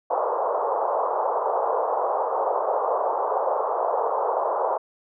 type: band-pass noise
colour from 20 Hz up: pink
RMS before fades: -24 dBFS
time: 0.1-4.78 s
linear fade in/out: 10 ms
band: 460 to 1100 Hz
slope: 48 dB/octave
effects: none